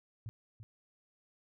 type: tone with echo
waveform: sine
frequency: 110 Hz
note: A2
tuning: in tune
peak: -39 dBFS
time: 0.26-0.29 s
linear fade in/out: 0 ms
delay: 340 ms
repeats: 1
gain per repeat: -8 dB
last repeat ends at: 0.63 s
effects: none